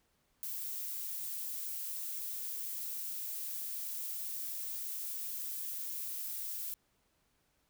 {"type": "noise", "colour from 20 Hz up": "violet", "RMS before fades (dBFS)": -40, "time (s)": [0.43, 6.74], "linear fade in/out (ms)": 0, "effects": ["pink hiss -75 dBFS RMS until 7.69 s"]}